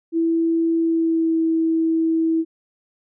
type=tone with pitch glide; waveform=sine; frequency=330 to 325.1 Hz; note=E4 to E4; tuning=+2 to -24 cents; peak=-16 dBFS; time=0.12-2.45 s; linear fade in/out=50 ms; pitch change=-26 cents; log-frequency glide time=0.78-1.39 s; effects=none